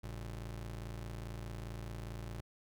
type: ring-modulated tone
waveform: 35% pulse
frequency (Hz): 82.41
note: E2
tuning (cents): 0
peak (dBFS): -37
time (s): 0.03-2.41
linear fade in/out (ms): 10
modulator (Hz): 28.8
effects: none